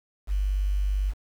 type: tone with quantisation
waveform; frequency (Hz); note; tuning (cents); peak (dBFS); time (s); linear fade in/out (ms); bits
sine; 49; G1; 0; -22; 0.27-1.14; 50; 8
effects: none